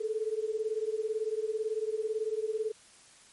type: beating tone pair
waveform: sine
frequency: 428.3 / 446.3 Hz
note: A4 / A4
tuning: -47 / +25 cents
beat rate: 18 Hz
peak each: -32 / -33 dBFS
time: 0-2.72 s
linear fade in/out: 10 ms
effects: white hiss -57 dBFS RMS until 3.32 s + MP3 48 kbps